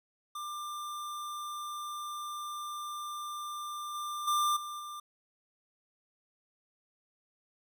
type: tone with level steps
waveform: square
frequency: 1191 Hz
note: D6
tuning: 24 cents sharp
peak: -38 / -36 / -27 / -39 / -41 dBFS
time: 0.35-5 s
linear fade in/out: 5 ms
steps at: 3.94 / 4.27 / 4.56 / 4.79 s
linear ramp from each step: 10 ms
effects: none